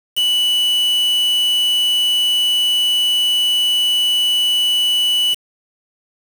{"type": "tone with quantisation", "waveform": "triangle", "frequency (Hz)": 2960, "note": "F#7", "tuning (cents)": 0, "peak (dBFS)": -12, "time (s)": [0.16, 5.35], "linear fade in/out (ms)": 20, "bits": 4, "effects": []}